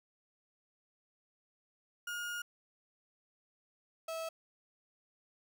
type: tone pair in turn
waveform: 35% pulse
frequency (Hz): 1429 / 650.7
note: F6 / E5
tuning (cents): +39 / -23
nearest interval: octave + major second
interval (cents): 1362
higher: first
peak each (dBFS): -36 / -36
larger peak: neither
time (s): 2.07-2.42 / 4.08-4.29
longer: first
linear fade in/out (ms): 5
effects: none